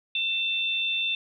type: tone pair together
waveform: sine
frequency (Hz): 2674 / 3569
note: E7 / A7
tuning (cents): +24 / +24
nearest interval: perfect fourth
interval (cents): 500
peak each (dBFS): -27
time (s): 0.15-1.15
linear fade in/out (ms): 2
effects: none